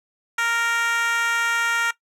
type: tone with high-pass filter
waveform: 10% pulse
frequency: 465 Hz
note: A#4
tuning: 4 cents flat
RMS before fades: -22 dBFS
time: 0.38-1.91 s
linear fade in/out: 5 ms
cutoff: 1300 Hz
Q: 2.2
effects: noise-tail reverb RT60 0.1 s tail -18 dB re dry + low-pass 11000 Hz 12 dB/octave